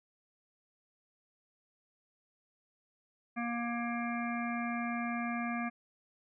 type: harmonic tone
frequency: 236.4 Hz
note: A#3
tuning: 24 cents sharp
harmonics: 1 / 3 / 5 / 7 / 9 / 10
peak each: -35 / -40 / -42 / -43 / -45 / -45 dBFS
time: 3.36-5.7 s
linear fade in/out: 20 ms
effects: none